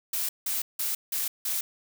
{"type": "noise bursts", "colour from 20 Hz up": "blue", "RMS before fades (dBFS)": -29, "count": 5, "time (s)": [0.13, 1.61], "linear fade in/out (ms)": 5, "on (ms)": 160, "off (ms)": 170, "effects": []}